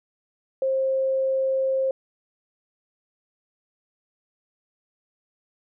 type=tone; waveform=sine; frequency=531 Hz; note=C5; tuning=25 cents sharp; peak=-20 dBFS; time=0.62-1.91 s; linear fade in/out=2 ms; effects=none